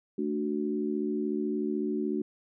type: chord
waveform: sine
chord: D major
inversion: second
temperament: equal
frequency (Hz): 220 / 293.7 / 370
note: A3 / D4 / F#4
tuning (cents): 0 / 0 / 0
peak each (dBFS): -32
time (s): 0.18-2.22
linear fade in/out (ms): 5
effects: none